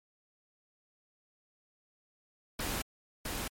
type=noise with echo; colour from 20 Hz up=pink; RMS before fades=-35 dBFS; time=2.59-2.82 s; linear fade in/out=5 ms; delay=660 ms; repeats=1; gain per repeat=-2 dB; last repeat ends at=3.48 s; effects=MP3 64 kbps